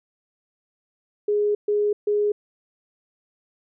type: tone bursts at uneven times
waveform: sine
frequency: 415.3 Hz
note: G#4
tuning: in tune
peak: -18 dBFS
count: 3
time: 1.28-1.55 / 1.68-1.93 / 2.07-2.32 s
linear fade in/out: 5 ms
effects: none